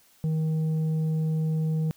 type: tone with tanh clipping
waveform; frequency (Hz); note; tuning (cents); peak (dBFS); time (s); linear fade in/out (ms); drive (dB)
triangle; 158; D#3; +27; -24; 0.24-1.91; 0; 9
effects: white hiss -60 dBFS RMS until 1.96 s